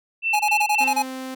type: tone with tremolo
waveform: sine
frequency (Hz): 2679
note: E7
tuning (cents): +27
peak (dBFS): -19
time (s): 0.22-0.94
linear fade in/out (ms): 50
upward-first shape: square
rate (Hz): 3.8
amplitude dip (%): 60
type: tone bursts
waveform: square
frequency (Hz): 840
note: G#5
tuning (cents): +19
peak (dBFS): -18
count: 8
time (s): 0.33-1.026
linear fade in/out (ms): 10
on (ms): 66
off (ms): 24
type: tone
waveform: sawtooth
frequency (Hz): 260.7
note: C4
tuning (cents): -6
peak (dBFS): -26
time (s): 0.8-1.35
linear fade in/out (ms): 10
effects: none